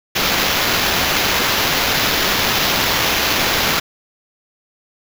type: noise with sample-and-hold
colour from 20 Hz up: white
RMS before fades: -17 dBFS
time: 0.15-3.8 s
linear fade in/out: 10 ms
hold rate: 8820 Hz
effects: none